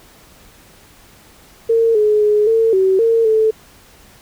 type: tone with pitch steps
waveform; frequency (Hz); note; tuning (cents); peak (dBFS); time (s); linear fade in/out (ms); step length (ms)
sine; 456.4 / 423.1 / 419.8 / 451 / 380.1 / 456.4 / 438.5; A#4 / G#4 / G#4 / A4 / F#4 / A#4 / A4; -37 / +32 / +19 / +43 / +47 / -37 / -6; -10; 1.69-3.51; 10; 260
effects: pink hiss -46 dBFS RMS until 4.21 s